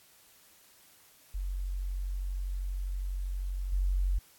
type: tone with level steps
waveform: sine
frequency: 46.25 Hz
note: F#1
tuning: in tune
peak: -31 / -25 dBFS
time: 1.34-4.19 s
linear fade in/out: 10 ms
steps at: 3.72 s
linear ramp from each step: 10 ms
effects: white hiss -60 dBFS RMS until 4.38 s + AAC 64 kbps